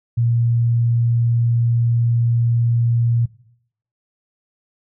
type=tone; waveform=sine; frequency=117.7 Hz; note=A#2; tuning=17 cents sharp; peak=-14 dBFS; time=0.17-3.26 s; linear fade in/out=10 ms; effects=noise-tail reverb RT60 0.7 s tail -19 dB re dry